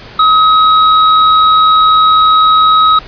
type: tone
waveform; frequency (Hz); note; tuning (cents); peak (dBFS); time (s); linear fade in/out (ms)
square; 1272; D#6; +38; -5; 0.19-2.99; 5
effects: pink hiss -32 dBFS RMS until 3.07 s + resampled to 11025 Hz